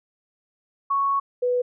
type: tone pair in turn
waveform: sine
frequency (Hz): 1108.7 / 493.9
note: C#6 / B4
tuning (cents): 0 / 0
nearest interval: octave + major second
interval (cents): 1400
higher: first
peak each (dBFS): -19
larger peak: neither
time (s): 0.9-1.2 / 1.42-1.62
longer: first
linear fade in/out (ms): 10
effects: none